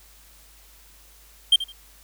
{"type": "tone with echo", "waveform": "triangle", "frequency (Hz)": 3173, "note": "G7", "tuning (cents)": 20, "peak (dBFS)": -10, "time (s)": [1.52, 1.56], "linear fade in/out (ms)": 5, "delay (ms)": 81, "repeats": 2, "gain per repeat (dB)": -14, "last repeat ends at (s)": 1.722, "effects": ["added 50 Hz sine -53 dBFS peak until 2.03 s", "white hiss -53 dBFS RMS until 2.03 s"]}